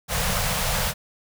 pink band-stop noise, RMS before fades -24 dBFS, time 0.08-0.94 s, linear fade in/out 50 ms, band 210 to 450 Hz, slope 96 dB/octave, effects none

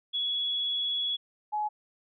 sine tone pair in turn, 3371 / 844.8 Hz, G#7 / G#5, +25 / +29 cents, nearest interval 2 octaves, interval 2396 cents, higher first, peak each -27 dBFS, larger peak neither, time 0.13-1.17 / 1.52-1.69 s, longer first, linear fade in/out 20 ms, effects none

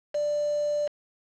sine tone with quantisation, 590 Hz, D5, 8 cents sharp, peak -24 dBFS, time 0.14-0.88 s, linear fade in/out 10 ms, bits 6, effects low-pass 4000 Hz 12 dB/octave

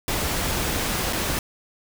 pink noise with dropouts, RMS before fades -25 dBFS, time 0.08-1.39 s, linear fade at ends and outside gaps 1 ms, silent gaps 1.127-1.131 s, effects none

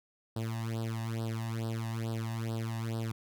sawtooth tone with flanger, 113.2 Hz, A2, 50 cents sharp, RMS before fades -35 dBFS, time 0.36-3.12 s, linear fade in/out 5 ms, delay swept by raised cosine 0.22 to 1.11 ms, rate 2.3 Hz, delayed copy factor +0.95, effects none

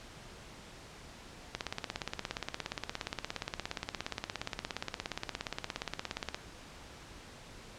click train, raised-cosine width 0.2 ms, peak -17 dBFS, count 83, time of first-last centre 1.55-6.345 s, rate 17.1 Hz, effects pink hiss -51 dBFS RMS until 7.78 s + low-pass 7000 Hz 12 dB/octave

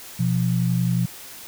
sine tone pair together, 123.47 / 174.61 Hz, B2 / F3, 0 / 0 cents, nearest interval tritone, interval 600 cents, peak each -21 dBFS, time 0.19-1.06 s, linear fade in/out 10 ms, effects white hiss -40 dBFS RMS until 1.47 s

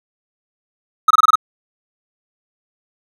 triangle tone bursts, 1272 Hz, D#6, 38 cents sharp, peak -5 dBFS, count 6, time 1.08-1.356 s, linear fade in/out 5 ms, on 26 ms, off 24 ms, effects none

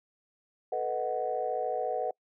sine chord, B dominant seventh, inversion third, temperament equal, 440 / 493.9 / 622.3 / 740 Hz, A4 / B4 / D#5 / F#5, 0 / 0 / 0 / 0 cents, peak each -36 / -33 / -35 / -32 dBFS, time 0.72-2.11 s, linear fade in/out 5 ms, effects noise-tail reverb RT60 0.1 s tail -26 dB re dry + tanh soft clip ceiling -18 dBFS

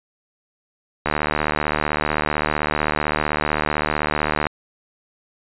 click train, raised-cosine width 0.5 ms, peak -4 dBFS, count 259, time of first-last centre 1.06-4.468 s, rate 75.7 Hz, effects resampled to 8000 Hz

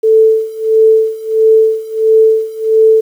sine tone with tremolo, 441.3 Hz, A4, 5 cents sharp, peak -3 dBFS, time 0.03-3.01 s, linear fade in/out 10 ms, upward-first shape sine, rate 1.5 Hz, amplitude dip 90%, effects 7-bit

